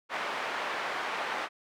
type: band-pass noise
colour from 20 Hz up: pink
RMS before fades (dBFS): -34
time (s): 0.09-1.49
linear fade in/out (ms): 50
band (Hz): 720 to 2200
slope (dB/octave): 12
effects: none